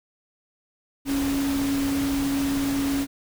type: tone in noise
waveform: sine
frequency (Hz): 277.2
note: C#4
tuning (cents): 0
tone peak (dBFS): -22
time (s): 1.05-3.07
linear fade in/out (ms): 50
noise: pink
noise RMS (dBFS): -32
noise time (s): 1.05-3.07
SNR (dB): +7
effects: none